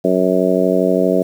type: harmonic tone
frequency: 92.5 Hz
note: F#2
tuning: in tune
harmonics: 2 / 3 / 4 / 5 / 6 / 7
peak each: -19 / -19 / -19 / -19 / -19 / -19 dBFS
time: 0.04-1.23 s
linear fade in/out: 10 ms
effects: 7-bit